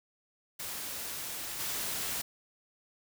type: noise with level steps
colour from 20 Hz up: white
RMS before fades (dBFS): -39 / -35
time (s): 0.59-2.22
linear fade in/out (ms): 10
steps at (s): 1.59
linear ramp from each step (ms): 20
effects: none